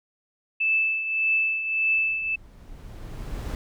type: tone with tremolo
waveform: sine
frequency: 2631 Hz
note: E7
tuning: 4 cents flat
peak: -18 dBFS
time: 0.6-2.36 s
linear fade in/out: 10 ms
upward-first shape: triangle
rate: 1.7 Hz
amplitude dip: 65%
type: noise with exponential growth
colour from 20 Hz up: brown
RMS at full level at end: -28 dBFS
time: 1.43-3.55 s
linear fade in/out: 1 ms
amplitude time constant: 460 ms
effects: none